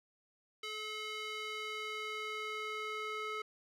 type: tone with band-pass filter sweep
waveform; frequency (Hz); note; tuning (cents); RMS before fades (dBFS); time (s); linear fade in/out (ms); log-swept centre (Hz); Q
square; 430; A4; -40; -41; 0.63-3.42; 5; 3000 to 1700; 1.4
effects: none